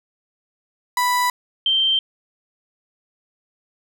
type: tone pair in turn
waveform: 35% pulse / sine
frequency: 987.8 / 3136 Hz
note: B5 / G7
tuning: 0 / 0 cents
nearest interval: octave + minor sixth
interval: 2000 cents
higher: second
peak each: -15 dBFS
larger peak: neither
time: 0.97-1.3 / 1.66-1.99 s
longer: neither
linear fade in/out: 2 ms
effects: none